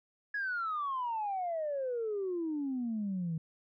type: exponential sweep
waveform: sine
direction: down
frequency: 1694 to 157.2 Hz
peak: -31 dBFS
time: 0.34-3.38 s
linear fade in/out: 5 ms
effects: tanh soft clip ceiling -28 dBFS